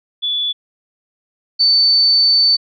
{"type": "tone pair in turn", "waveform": "sine", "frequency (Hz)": [3445, 4530], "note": ["A7", "C#8"], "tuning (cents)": [-37, 37], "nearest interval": "perfect fourth", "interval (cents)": 474, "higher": "second", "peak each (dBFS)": [-16, -9], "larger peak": "second", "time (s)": [[0.22, 0.53], [1.59, 2.57]], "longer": "second", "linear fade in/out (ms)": 20, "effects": []}